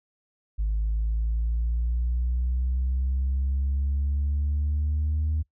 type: linear sweep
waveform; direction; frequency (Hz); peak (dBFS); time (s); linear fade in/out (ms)
sine; up; 51.91 to 77.78; -21; 0.58-5.43; 20
effects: noise-tail reverb RT60 0.1 s tail -21 dB re dry + tanh soft clip ceiling -20 dBFS